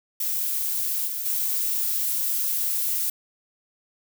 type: noise with level steps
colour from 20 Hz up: violet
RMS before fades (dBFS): -26 / -30 / -25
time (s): 0.2-3.1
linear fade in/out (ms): 5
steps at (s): 1.07 / 1.25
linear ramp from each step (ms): 10
effects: none